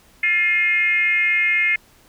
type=tone with frequency modulation; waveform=sine; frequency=2128 Hz; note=C7; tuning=29 cents sharp; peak=-15 dBFS; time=0.23-1.76 s; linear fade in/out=5 ms; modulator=372 Hz; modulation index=0.78; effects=pink hiss -53 dBFS RMS until 2.08 s